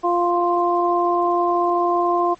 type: harmonic tone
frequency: 349.2 Hz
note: F4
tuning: in tune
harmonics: 1 / 2 / 3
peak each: -20 / -20 / -20 dBFS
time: 0.03-2.35 s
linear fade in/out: 20 ms
effects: pink hiss -52 dBFS RMS until 2.39 s + MP3 32 kbps